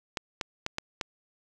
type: clicks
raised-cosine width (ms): 0.2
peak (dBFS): -13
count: 5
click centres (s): 0.172 / 0.412 / 0.664 / 0.784 / 1.012
effects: none